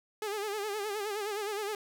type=tone with vibrato; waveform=sawtooth; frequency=415.3 Hz; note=G#4; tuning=in tune; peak=-29 dBFS; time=0.22-1.75 s; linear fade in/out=2 ms; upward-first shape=sine; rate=9.6 Hz; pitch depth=86 cents each way; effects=none